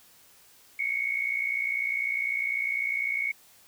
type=tone pair together; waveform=sine; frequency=2176 / 2236 Hz; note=C#7 / C#7; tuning=-33 / +14 cents; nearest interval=unison; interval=47 cents; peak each=-29 / -29 dBFS; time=0.79-3.32 s; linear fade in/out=5 ms; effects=white hiss -57 dBFS RMS until 3.67 s